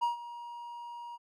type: tone with ADSR envelope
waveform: triangle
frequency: 950 Hz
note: A#5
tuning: 33 cents sharp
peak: -23 dBFS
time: 0.01-1.18 s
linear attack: 22 ms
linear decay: 130 ms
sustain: -16 dB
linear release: 33 ms
effects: none